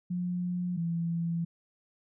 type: tone pair in turn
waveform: sine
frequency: 178.2 / 168.2 Hz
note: F3 / E3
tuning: +35 / +35 cents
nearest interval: minor second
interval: 100 cents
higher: first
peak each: -29 / -28 dBFS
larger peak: second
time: 0.1-0.77 / 0.77-1.45 s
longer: second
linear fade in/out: 10 ms
effects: none